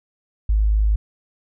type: tone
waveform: sine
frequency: 52.6 Hz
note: G#1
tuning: 23 cents sharp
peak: -14 dBFS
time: 0.49-0.96 s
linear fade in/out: 5 ms
effects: none